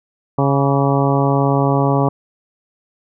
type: harmonic tone with a mistuned harmonic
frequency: 138.59 Hz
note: C#3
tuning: in tune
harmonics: 1 / 2 / 3 / 4 / 5 / 6 / 7 / 8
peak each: -16 / -19 / -21 / -22 / -23 / -24 / -24 / -25 dBFS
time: 0.38-2.09 s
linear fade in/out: 5 ms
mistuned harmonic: 8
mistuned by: +52 cents
effects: none